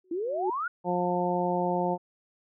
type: tone with exponential growth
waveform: sine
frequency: 370 Hz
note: F#4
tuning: in tune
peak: -24 dBFS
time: 0.04-0.5 s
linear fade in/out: 5 ms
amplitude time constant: 100 ms
type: exponential sweep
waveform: sine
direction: up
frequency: 320 to 1488 Hz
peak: -28 dBFS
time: 0.11-0.68 s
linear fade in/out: 5 ms
type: harmonic tone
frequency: 177.9 Hz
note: F3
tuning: 32 cents sharp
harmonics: 1 / 2 / 3 / 4 / 5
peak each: -31 / -31 / -31 / -31 / -31 dBFS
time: 0.84-1.98 s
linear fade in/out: 50 ms
effects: none